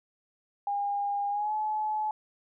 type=tone with pitch glide; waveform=sine; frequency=810 to 856.7 Hz; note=G#5 to A5; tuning=-43 to -46 cents; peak=-27 dBFS; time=0.67-2.11 s; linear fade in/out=2 ms; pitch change=+97 cents; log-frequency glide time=1.3-1.53 s; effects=none